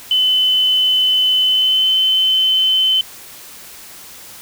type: tone with pitch glide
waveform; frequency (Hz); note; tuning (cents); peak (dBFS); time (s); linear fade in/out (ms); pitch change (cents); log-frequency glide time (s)
sine; 3029 to 3059; F#7 to G7; +40 to -43; -11; 0.11-3.01; 2; +17; 1.43-1.91
effects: white hiss -37 dBFS RMS until 4.41 s